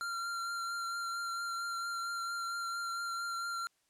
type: tone with vibrato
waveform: square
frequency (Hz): 1379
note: F6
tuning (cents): -22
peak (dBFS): -36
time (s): 0.01-3.67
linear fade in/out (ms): 0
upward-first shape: triangle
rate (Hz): 4.4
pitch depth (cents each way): 19
effects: white hiss -75 dBFS RMS until 3.89 s + low-pass 10000 Hz 12 dB/octave